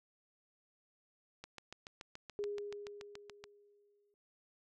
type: click train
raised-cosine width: 0.2 ms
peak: -30 dBFS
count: 15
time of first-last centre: 1.44-3.44 s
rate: 7 Hz
type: tone with exponential decay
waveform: sine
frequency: 410 Hz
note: G#4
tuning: 22 cents flat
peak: -35 dBFS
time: 2.39-4.14 s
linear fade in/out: 0 ms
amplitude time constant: 380 ms
effects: none